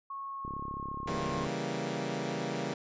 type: tone with pitch glide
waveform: sine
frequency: 1097 to 1072.6 Hz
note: C#6 to C6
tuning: -18 to +43 cents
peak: -37 dBFS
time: 0.1-1.45 s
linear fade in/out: 5 ms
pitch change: -39 cents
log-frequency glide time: 0.24-1.29 s
type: click train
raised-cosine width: 3 ms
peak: -29 dBFS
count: 36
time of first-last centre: 0.45-1.467 s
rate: 34.4 Hz
type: chord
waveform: 15% pulse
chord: C# diminished seventh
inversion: none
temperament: equal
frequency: 138.59 / 164.81 / 196 / 233.1 Hz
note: C#3 / E3 / G3 / Bb3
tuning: 0 / 0 / 0 / 0 cents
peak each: -32 dBFS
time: 1.07-2.74 s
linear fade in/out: 5 ms
effects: resampled to 16000 Hz